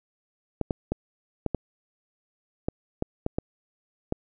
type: clicks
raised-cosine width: 2 ms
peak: -12 dBFS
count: 10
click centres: 0.613 / 0.708 / 0.92 / 1.463 / 1.547 / 2.685 / 3.024 / 3.264 / 3.385 / 4.124 s
effects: none